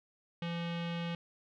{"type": "tone with low-pass filter", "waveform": "square", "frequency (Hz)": 170, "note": "F3", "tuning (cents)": -46, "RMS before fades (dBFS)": -37, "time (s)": [0.42, 1.15], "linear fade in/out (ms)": 2, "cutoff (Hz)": 3100, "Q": 3, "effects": []}